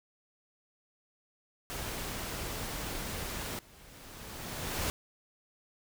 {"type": "noise", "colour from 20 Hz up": "pink", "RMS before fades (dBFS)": -38, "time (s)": [1.7, 3.59], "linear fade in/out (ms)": 0}
{"type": "noise with exponential growth", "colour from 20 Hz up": "pink", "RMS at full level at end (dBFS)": -32, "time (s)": [2.96, 4.9], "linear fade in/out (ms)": 0, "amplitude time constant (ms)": 420}
{"effects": []}